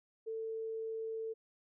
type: tone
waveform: sine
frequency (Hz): 446.1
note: A4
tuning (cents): +24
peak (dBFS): -37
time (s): 0.26-1.34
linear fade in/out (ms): 20
effects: none